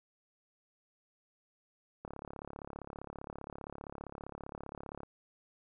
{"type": "click train", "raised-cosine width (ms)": 1, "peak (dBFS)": -29, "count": 106, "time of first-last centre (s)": [2.05, 5.033], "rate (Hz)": 35.2, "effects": []}